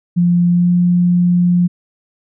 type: tone with pitch glide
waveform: sine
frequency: 174.61 to 176.54 Hz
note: F3 to F3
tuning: 0 to +19 cents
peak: -9 dBFS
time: 0.16-1.68 s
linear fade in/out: 20 ms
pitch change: +19 cents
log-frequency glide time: 0.49-0.71 s
effects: none